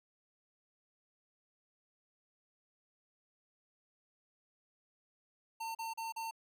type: tone bursts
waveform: square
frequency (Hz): 904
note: A5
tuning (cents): +47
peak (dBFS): -39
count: 4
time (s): 5.6-6.311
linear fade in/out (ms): 10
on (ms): 150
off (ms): 37
effects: none